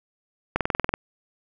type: click train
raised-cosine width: 0.5 ms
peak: -7 dBFS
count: 9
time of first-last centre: 0.56-0.939 s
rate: 21.1 Hz
effects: none